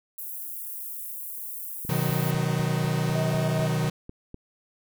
white high-pass noise, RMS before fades -36 dBFS, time 0.18-2.31 s, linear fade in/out 5 ms, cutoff 11000 Hz, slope 24 dB/octave
click train, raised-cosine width 3 ms, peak -26 dBFS, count 11, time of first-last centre 1.85-4.344 s, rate 4.01 Hz
45% pulse chord, B major, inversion none, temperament equal with one note detuned, 126.36 / 155.56 / 185 Hz, B2 / D#3 / F#3, +40 / 0 / 0 cents, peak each -28 / -26 / -31 dBFS, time 1.89-3.9 s, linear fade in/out 5 ms
sine tone bursts, 637 Hz, D#5, 41 cents sharp, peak -29 dBFS, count 3, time 3.15-3.67 s, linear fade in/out 5 ms, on 160 ms, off 20 ms
effects none

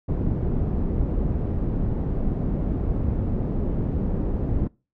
pink low-pass noise, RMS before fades -24 dBFS, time 0.08-4.68 s, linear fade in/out 10 ms, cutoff 320 Hz, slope 12 dB/octave, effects noise-tail reverb RT60 0.3 s tail -23 dB re dry

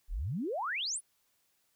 sine exponential sweep, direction up, 30.55 to 10830 Hz, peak -32 dBFS, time 0.08-1.01 s, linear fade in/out 50 ms, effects white hiss -74 dBFS RMS until 1.75 s

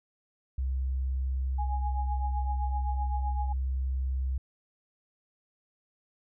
sine tone, 65.41 Hz, C2, in tune, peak -27 dBFS, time 0.58-4.38 s, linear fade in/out 5 ms
sine tone with tremolo, 830.6 Hz, G#5, in tune, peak -31 dBFS, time 1.58-3.53 s, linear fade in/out 10 ms, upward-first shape triangle, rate 7.8 Hz, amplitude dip 85%
effects none

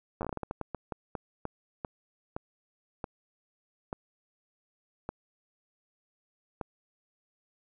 slowing click train, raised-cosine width 1 ms, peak -20 dBFS, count 21, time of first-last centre 0.21-6.612 s, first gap 9 ms, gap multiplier 1.31, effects none

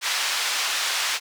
white band-pass noise, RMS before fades -25 dBFS, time 0.01-1.2 s, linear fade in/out 50 ms, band 1000 to 4900 Hz, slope 12 dB/octave, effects none

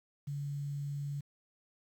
sine tone with quantisation, 142.8 Hz, D3, 48 cents flat, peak -35 dBFS, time 0.27-1.21 s, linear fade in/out 10 ms, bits 10, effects none

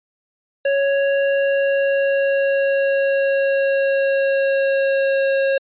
square tone with pitch glide, 554.4 to 543.9 Hz, C#5 to C#5, 0 to -33 cents, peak -16 dBFS, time 0.65-5.58 s, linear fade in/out 5 ms, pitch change -33 cents, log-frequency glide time 1.18-5.38 s, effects resampled to 8000 Hz

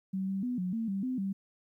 sine tone with pitch steps, 190.7 / 193.5 / 247.7 / 182.1 / 226.3 / 195 / 256 / 194.6 Hz, G3 / G3 / B3 / F#3 / A3 / G3 / C4 / G3, -47 / -22 / +5 / -27 / +49 / -9 / -38 / -12 cents, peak -30 dBFS, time 0.13-1.33 s, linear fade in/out 10 ms, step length 150 ms, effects 12-bit

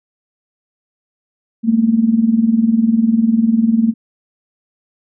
sine tone with tremolo, 226 Hz, A3, 47 cents sharp, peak -6 dBFS, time 1.63-3.94 s, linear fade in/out 50 ms, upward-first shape triangle, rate 20 Hz, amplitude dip 85%, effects none

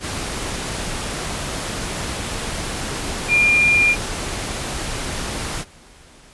sine tone in noise, 2405 Hz, D7, 41 cents sharp, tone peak -12 dBFS, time 3.28-3.96 s, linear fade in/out 50 ms, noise pink, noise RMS -26 dBFS, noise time 0-5.65 s, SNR +11 dB, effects pink hiss -47 dBFS RMS until 6.33 s + resampled to 24000 Hz

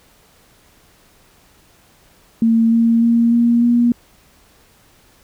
sine tone with pitch steps, 227.4 / 230.2 / 233 / 235.8 / 238.7 Hz, A#3 / A#3 / A#3 / A#3 / A#3, -43 / -22 / -1 / +20 / +41 cents, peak -10 dBFS, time 2.42-3.92 s, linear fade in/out 2 ms, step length 300 ms, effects pink hiss -52 dBFS RMS until 5.23 s

